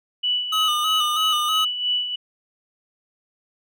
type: tone with tremolo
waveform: sine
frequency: 2960 Hz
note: F#7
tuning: in tune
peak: -18 dBFS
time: 0.23-2.16 s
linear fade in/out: 10 ms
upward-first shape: sine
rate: 3.1 Hz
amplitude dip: 60%
type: tone with vibrato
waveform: square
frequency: 1240 Hz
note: D#6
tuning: 6 cents flat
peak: -22 dBFS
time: 0.52-1.65 s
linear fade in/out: 10 ms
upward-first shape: square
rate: 3.1 Hz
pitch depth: 42 cents each way
effects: none